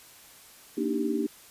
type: chord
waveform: sine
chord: Eb major seventh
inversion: second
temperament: equal with one note detuned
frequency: 233.1 / 290.3 / 311.1 / 392 Hz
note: Bb3 / D4 / Eb4 / G4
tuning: 0 / -20 / 0 / 0 cents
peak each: -31 dBFS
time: 0.77-1.27 s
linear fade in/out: 10 ms
effects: white hiss -52 dBFS RMS until 1.5 s + resampled to 32000 Hz